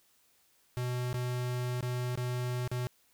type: tone with dropouts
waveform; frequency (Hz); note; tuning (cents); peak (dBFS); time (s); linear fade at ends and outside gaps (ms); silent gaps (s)
square; 124.1; B2; +9; -32; 0.77-2.87; 0; 1.129-1.142 / 1.808-1.827 / 2.155-2.175 / 2.676-2.715
effects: white hiss -68 dBFS RMS until 3.13 s